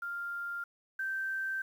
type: tone pair in turn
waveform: sine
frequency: 1396.9 / 1558.8 Hz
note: F6 / G6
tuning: 0 / -10 cents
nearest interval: major second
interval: 190 cents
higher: second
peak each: -35 / -32 dBFS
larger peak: second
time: 0.02-0.64 / 0.99-1.62 s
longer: second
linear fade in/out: 5 ms
effects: 10-bit